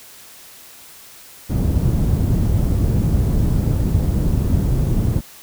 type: low-pass noise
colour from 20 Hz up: white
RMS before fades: -17 dBFS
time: 1.49-5.21 s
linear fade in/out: 20 ms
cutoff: 130 Hz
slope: 12 dB/octave
effects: white hiss -42 dBFS RMS until 5.42 s